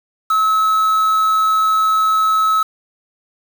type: tone with quantisation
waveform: triangle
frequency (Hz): 1293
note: E6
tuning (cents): -34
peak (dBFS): -10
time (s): 0.3-2.63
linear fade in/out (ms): 5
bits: 5
effects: none